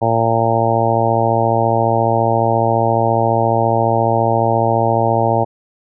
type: harmonic tone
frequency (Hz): 114.5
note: A#2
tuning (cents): -31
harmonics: 1 / 2 / 3 / 4 / 5 / 6 / 7 / 8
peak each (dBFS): -19 / -24 / -23 / -22 / -19 / -19 / -19 / -21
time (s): 0.01-5.45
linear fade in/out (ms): 20
effects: none